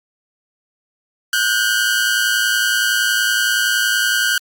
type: tone pair together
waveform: sawtooth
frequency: 1457.3 / 1568 Hz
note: F#6 / G6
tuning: -27 / 0 cents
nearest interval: minor second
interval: 127 cents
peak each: -14 dBFS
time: 1.33-4.38 s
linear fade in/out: 2 ms
effects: Opus 48 kbps